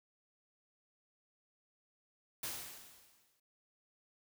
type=noise with exponential decay; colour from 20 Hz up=white; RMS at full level=-39 dBFS; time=2.43-3.4 s; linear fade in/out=5 ms; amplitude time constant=210 ms; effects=none